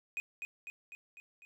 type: tone with echo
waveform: triangle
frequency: 2489 Hz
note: D#7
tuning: in tune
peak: -32 dBFS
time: 0.17-0.2 s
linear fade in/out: 0 ms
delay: 250 ms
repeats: 5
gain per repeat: -4 dB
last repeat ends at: 1.45 s
effects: none